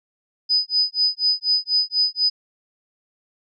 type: tone with tremolo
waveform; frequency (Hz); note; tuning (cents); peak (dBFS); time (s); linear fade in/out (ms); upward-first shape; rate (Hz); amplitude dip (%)
sine; 4994; D#8; +6; -14; 0.49-2.3; 20; sine; 4.1; 100
effects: none